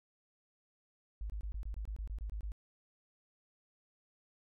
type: tone bursts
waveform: sine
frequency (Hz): 51.91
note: G#1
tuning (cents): 0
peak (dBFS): -37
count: 12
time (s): 1.21-2.519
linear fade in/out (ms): 0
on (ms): 88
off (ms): 23
effects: none